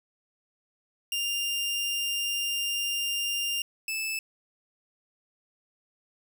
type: tone pair in turn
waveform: sawtooth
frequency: 2798 / 2625 Hz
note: F7 / E7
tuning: +3 / -8 cents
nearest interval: minor second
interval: 111 cents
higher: first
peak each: -24 / -26 dBFS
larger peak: first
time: 1.12-3.62 / 3.88-4.19 s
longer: first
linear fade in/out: 2 ms
effects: none